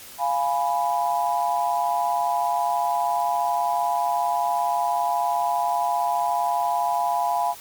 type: chord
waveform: sine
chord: F diminished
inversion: none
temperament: equal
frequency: 698.5 / 830.6 / 987.8 Hz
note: F5 / Ab5 / Cb6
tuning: 0 / 0 / 0 cents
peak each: -24 / -24 / -25 dBFS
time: 0.18-7.55 s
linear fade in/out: 50 ms
effects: white hiss -42 dBFS RMS until 7.6 s + MP3 96 kbps